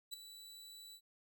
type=tone with ADSR envelope; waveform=sawtooth; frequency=3951 Hz; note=B7; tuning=in tune; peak=-36 dBFS; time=0.11-1.01 s; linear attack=27 ms; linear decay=5 ms; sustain=-13 dB; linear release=70 ms; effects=none